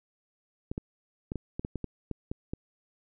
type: clicks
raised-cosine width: 3 ms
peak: -20 dBFS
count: 11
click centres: 0.715 / 0.779 / 1.319 / 1.357 / 1.595 / 1.649 / 1.757 / 1.843 / 2.113 / 2.315 / 2.535 s
effects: none